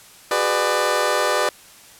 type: chord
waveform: 20% pulse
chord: G# half-diminished seventh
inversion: third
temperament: just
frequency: 373.8 / 415.3 / 498.4 / 598 Hz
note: F#4 / G#4 / B4 / D5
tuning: +18 / 0 / +16 / +31 cents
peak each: -22 / -21 / -18 / -16 dBFS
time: 0.31-1.49 s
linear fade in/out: 2 ms
effects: white hiss -46 dBFS RMS until 1.99 s + low-pass 12000 Hz 12 dB/octave